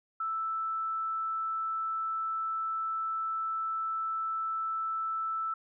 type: tone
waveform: sine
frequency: 1320 Hz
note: E6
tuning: 2 cents sharp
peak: -30 dBFS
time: 0.2-5.54 s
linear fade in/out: 5 ms
effects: none

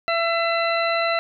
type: harmonic tone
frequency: 671 Hz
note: E5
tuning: 31 cents sharp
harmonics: 1 / 2 / 3 / 4 / 6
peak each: -22 / -25 / -27 / -28 / -30 dBFS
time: 0.08-1.19 s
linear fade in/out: 0 ms
effects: none

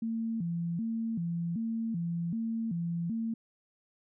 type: tone with vibrato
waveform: sine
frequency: 196 Hz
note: G3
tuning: in tune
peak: -30 dBFS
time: 0.02-3.34 s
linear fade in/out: 5 ms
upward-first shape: square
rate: 1.3 Hz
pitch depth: 250 cents each way
effects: none

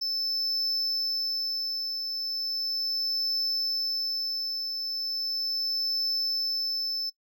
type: tone with tremolo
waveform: triangle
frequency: 5270 Hz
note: E8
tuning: 1 cent flat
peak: -24 dBFS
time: 0.01-7.1 s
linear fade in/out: 10 ms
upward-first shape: triangle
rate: 0.37 Hz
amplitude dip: 45%
effects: noise-tail reverb RT60 0.1 s tail -20 dB re dry

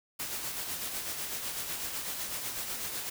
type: noise with tremolo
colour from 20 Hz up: white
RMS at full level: -35 dBFS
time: 0.19-3.1 s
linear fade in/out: 10 ms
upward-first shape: sine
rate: 8 Hz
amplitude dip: 40%
effects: none

